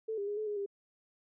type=tone with pitch steps; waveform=sine; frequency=441.8 / 402.5 / 412.6 / 430.3 / 415.4 / 400 Hz; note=A4 / G4 / G#4 / A4 / G#4 / G4; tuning=+7 / +46 / -11 / -39 / 0 / +35 cents; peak=-33 dBFS; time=0.08-0.662 s; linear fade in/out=10 ms; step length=97 ms; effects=none